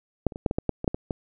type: clicks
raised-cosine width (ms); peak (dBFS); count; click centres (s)
2; -7 / -25 / -21 / -8 / -14 / -11 / -9 / -16 / -7 / -15 / -14; 11; 0.267 / 0.322 / 0.359 / 0.462 / 0.511 / 0.585 / 0.693 / 0.844 / 0.878 / 0.945 / 1.108
effects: none